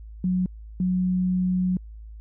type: tone pair in turn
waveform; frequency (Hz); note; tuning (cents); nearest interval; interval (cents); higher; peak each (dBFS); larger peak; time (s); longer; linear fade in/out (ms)
sine; 183.1 / 183.1; F#3 / F#3; -18 / -18; unison; 0; neither; -20; neither; 0.24-0.46 / 0.8-1.77; second; 2
effects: added 54 Hz sine -38 dBFS peak until 2.2 s

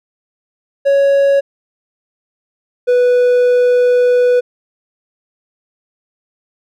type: tone pair in turn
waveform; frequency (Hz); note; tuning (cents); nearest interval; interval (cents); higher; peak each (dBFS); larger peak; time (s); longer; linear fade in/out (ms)
triangle; 556 / 493.1; C#5 / B4; +5 / -3; major second; 208; first; -6; neither; 0.85-1.41 / 2.87-4.41; second; 20
effects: none

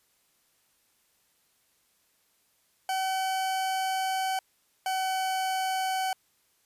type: tone pair in turn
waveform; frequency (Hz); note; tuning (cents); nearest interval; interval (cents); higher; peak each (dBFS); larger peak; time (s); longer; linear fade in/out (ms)
40% pulse; 760 / 756.6; F#5 / F#5; +46 / +38; unison; 8; first; -26; neither; 2.89-4.39 / 4.86-6.13; first; 2
effects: white hiss -69 dBFS RMS until 6.65 s + resampled to 32000 Hz

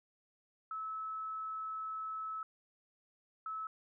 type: tone bursts at uneven times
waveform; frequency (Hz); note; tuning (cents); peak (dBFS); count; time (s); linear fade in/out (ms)
sine; 1300; E6; -24; -38; 2; 0.71-2.43 / 3.46-3.67; 2
effects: none

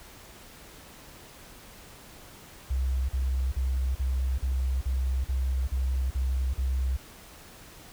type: tone bursts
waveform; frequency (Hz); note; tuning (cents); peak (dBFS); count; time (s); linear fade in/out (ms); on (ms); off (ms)
sine; 65; C2; -11; -24; 10; 2.7-6.969; 10; 390; 41
effects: pink hiss -49 dBFS RMS until 7.92 s

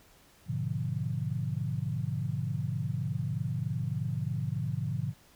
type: chord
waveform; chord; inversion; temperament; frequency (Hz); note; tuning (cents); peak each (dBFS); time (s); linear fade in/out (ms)
sine; G# diminished seventh; none; equal; 103.83 / 123.47 / 146.83 / 174.61; G#2 / B2 / D3 / F3; 0 / 0 / 0 / 0; -36 / -34 / -34 / -38; 0.46-5.14; 50
effects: pink hiss -60 dBFS RMS until 5.35 s

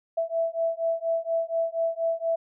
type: beating tone pair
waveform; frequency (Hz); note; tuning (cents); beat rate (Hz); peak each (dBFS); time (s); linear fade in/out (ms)
sine; 659.3 / 663.5; E5 / E5; 0 / +11; 4.2; -27 / -27; 0.17-2.36; 10
effects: none

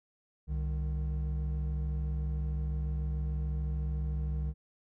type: tone pair together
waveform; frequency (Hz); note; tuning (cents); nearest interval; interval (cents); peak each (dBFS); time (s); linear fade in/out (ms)
triangle; 66.6 / 152.92; C2 / D#3; +31 / -30; octave + major second; 1439; -29 / -35; 0.47-4.54; 50
effects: none

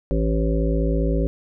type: harmonic tone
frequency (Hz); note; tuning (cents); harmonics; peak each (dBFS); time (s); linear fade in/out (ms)
55; A1; 0; 1 / 3 / 5 / 7 / 9 / 10; -20 / -25 / -27 / -28 / -30 / -30; 0.11-1.27; 0
effects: none

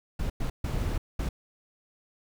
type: noise bursts at uneven times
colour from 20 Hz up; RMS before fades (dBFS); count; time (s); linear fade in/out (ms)
brown; -29; 4; 0.19-0.3 / 0.4-0.5 / 0.64-0.98 / 1.19-1.29; 5
effects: none

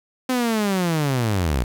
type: linear sweep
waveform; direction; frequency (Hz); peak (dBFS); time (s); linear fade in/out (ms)
sawtooth; down; 259.3 to 55.6; -15; 0.29-1.64; 5
effects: 8-bit

